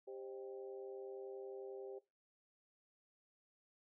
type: harmonic tone with a mistuned harmonic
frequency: 131.5 Hz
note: C3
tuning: 9 cents sharp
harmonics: 3 / 4 / 5 / 6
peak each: -48 / -53 / -61 / -61 dBFS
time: 0.07-1.99 s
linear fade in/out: 10 ms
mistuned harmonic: 5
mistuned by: -110 cents
effects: noise-tail reverb RT60 0.2 s tail -17 dB re dry